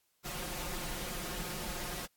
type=noise with comb filter; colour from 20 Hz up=pink; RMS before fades=-39 dBFS; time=0.24-2.07 s; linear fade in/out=20 ms; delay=5.6 ms; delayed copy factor=+0.95; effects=white hiss -75 dBFS RMS until 2.16 s + AAC 64 kbps